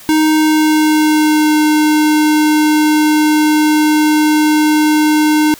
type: tone with pitch glide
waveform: square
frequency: 311.1 to 305 Hz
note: D#4 to D#4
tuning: 0 to -34 cents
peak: -9 dBFS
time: 0.09-5.54 s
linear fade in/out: 0 ms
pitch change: -34 cents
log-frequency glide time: 0.2-1.55 s
effects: white hiss -37 dBFS RMS until 5.59 s